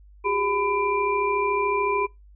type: tone cluster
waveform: sine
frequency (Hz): 372.9 / 406.6 / 1003 / 2373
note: F#4 / G#4 / B5 / D7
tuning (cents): +14 / -37 / +26 / +17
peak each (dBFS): -32 / -25 / -24 / -29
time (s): 0.24-2.07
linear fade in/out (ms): 20
effects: noise-tail reverb RT60 0.2 s tail -25 dB re dry + added 50 Hz sine -47 dBFS peak until 2.35 s